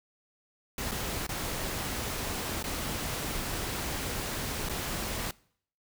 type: noise with dropouts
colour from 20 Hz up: pink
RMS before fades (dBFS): -34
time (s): 0.78-5.31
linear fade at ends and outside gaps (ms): 2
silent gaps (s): 0.912-0.916 / 1.267-1.291 / 2.627-2.64 / 4.689-4.695
effects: noise-tail reverb RT60 0.6 s tail -23 dB re dry